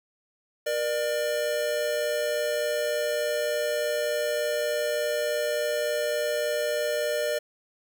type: tone pair together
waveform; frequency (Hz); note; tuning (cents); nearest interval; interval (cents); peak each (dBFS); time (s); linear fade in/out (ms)
square; 474.6 / 598; A#4 / D5; +31 / +31; major third; 400; -31 / -27; 0.66-7.39; 10
effects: 9-bit